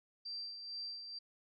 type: tone with tremolo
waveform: sine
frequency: 4699 Hz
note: D8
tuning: in tune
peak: -40 dBFS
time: 0.25-1.19 s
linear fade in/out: 10 ms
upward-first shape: sine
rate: 2.2 Hz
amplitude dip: 50%
effects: none